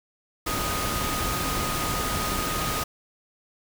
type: tone in noise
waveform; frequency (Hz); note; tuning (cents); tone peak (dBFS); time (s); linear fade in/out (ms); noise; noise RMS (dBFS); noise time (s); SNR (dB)
sine; 1244.5; D#6; 0; -31; 0.46-2.84; 10; pink; -28; 0.46-2.84; -6
effects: none